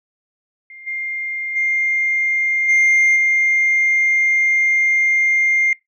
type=tone with level steps; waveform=sine; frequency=2110 Hz; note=C7; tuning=14 cents sharp; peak=-36 / -22 / -15 / -9 / -12 dBFS; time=0.7-5.73 s; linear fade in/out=2 ms; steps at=0.86 / 1.55 / 2.68 / 3.15 s; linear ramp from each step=20 ms; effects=noise-tail reverb RT60 0.2 s tail -24 dB re dry + tanh soft clip ceiling -9 dBFS